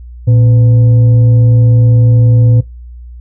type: tone with frequency modulation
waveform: sine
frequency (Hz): 116.2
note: A#2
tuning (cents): -5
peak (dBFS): -4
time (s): 0.27-2.61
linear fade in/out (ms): 10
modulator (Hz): 386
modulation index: 0.24
effects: noise-tail reverb RT60 0.2 s tail -19 dB re dry + added 60 Hz sine -27 dBFS peak until 3.2 s